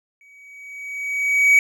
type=tone with exponential growth; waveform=triangle; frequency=2266 Hz; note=C#7; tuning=37 cents sharp; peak=-7 dBFS; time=0.21-1.59 s; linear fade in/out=1 ms; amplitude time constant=300 ms; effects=none